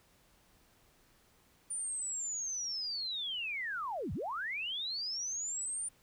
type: linear two-way sweep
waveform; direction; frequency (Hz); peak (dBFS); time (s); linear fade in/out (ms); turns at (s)
sine; down then up; 9280 to 61.74 to 9280; -35; 1.7-5.89; 10; 4.13
effects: pink hiss -67 dBFS RMS until 6.02 s